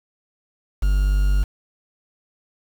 triangle tone with quantisation, 49 Hz, G1, in tune, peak -13 dBFS, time 0.82-1.44 s, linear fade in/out 10 ms, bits 6, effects none

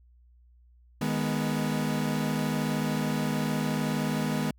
40% pulse chord, G# minor, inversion second, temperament equal with one note detuned, 154.22 / 207.7 / 246.9 Hz, D#3 / G#3 / B3, -15 / 0 / 0 cents, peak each -30 dBFS, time 1.01-4.51 s, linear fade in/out 5 ms, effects added 60 Hz sine -55 dBFS peak until 4.58 s

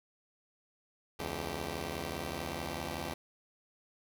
5% pulse tone cluster, 70.8 / 84.9 / 389.4 Hz, C#2 / F2 / G4, +37 / -48 / -12 cents, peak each -29 / -28 / -34 dBFS, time 1.19-3.14 s, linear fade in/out 5 ms, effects none

